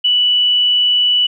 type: tone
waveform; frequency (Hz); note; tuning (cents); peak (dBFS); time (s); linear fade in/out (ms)
sine; 2960; F#7; 0; -10; 0.04-1.27; 10
effects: none